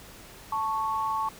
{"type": "tone pair together", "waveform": "sine", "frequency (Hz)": [880, 1107.2], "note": ["A5", "C#6"], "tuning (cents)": [0, -2], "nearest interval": "major third", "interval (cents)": 398, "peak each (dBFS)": [-29, -28], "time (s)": [0.52, 1.29], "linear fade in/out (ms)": 5, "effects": ["pink hiss -48 dBFS RMS until 1.39 s"]}